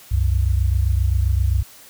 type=tone pair together; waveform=sine; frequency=65.49 / 93.1 Hz; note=C2 / F#2; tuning=+2 / +11 cents; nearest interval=tritone; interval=609 cents; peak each=-17 / -19 dBFS; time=0.11-1.63 s; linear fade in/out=10 ms; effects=white hiss -45 dBFS RMS until 1.89 s